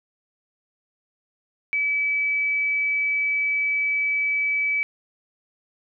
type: tone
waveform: sine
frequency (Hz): 2295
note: D7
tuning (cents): -40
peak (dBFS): -20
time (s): 1.73-4.83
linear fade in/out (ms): 0
effects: none